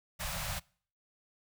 pink band-stop noise, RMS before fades -37 dBFS, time 0.19-0.6 s, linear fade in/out 20 ms, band 190 to 540 Hz, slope 96 dB/octave, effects noise-tail reverb RT60 0.5 s tail -25 dB re dry

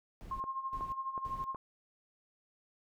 brown noise bursts, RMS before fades -47 dBFS, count 3, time 0.21-1.44 s, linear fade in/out 0 ms, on 190 ms, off 330 ms
sine tone with tremolo, 1066 Hz, C6, 32 cents sharp, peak -33 dBFS, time 0.31-1.56 s, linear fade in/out 2 ms, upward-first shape sine, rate 12 Hz, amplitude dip 70%
click train, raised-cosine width 1 ms, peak -30 dBFS, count 4, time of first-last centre 0.44-1.547 s, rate 2.71 Hz
effects none

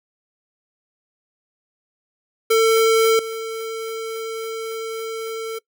square tone with level steps, 448.2 Hz, A4, 32 cents sharp, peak -13 / -26 dBFS, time 2.5-5.59 s, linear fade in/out 10 ms, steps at 3.19 s, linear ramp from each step 2 ms, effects noise-tail reverb RT60 0.1 s tail -22 dB re dry

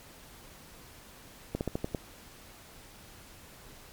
slowing click train, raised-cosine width 2 ms, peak -17 dBFS, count 6, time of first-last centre 1.55-1.948 s, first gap 59 ms, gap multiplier 1.15, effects pink hiss -52 dBFS RMS until 3.92 s + MP3 96 kbps

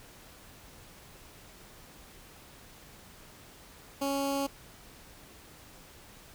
15% pulse tone with notch filter, 277.2 Hz, C#4, in tune, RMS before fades -31 dBFS, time 4.01-4.47 s, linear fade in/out 10 ms, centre 1800 Hz, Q 1, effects pink hiss -53 dBFS RMS until 6.34 s

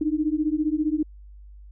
sine beating tone pair, 299 / 314 Hz, D4 / D#4, +31 / +16 cents, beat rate 15 Hz, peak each -24 dBFS, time 0.01-1.03 s, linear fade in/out 5 ms, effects added 50 Hz sine -42 dBFS peak until 1.71 s

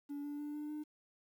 triangle tone with pitch steps, 287.4 / 290.9 / 294.5 / 298.1 / 301.7 Hz, D4 / D4 / D4 / D4 / D4, -37 / -16 / +5 / +26 / +47 cents, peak -37 dBFS, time 0.09-0.84 s, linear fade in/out 20 ms, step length 150 ms, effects tanh soft clip ceiling -34 dBFS + 11-bit

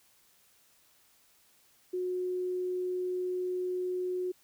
sine tone, 364.3 Hz, F#4, 27 cents flat, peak -30 dBFS, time 1.93-4.32 s, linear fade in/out 10 ms, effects white hiss -65 dBFS RMS until 4.43 s

